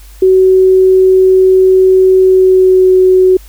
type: tone with pitch glide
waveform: sine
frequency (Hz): 375.7 to 371.8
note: F#4 to F#4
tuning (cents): +26 to +8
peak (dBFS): -3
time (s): 0.22-3.37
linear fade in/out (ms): 5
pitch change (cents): -18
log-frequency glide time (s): 2.19-2.91
effects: added 50 Hz sine -32 dBFS peak until 3.48 s + white hiss -42 dBFS RMS until 3.48 s